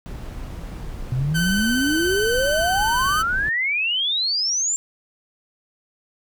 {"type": "noise", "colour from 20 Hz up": "brown", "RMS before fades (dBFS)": -32, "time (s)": [0.06, 3.49], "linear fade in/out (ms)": 0}
{"type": "exponential sweep", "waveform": "sine", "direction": "up", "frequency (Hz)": [122.9, 7459], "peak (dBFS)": -19, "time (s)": [1.12, 4.76], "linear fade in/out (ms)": 0}
{"type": "tone with vibrato", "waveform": "sawtooth", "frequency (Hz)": 1525, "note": "G6", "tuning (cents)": -48, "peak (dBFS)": -18, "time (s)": [1.34, 3.23], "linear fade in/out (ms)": 20, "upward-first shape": "sine", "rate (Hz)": 17, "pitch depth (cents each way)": 21}
{"effects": []}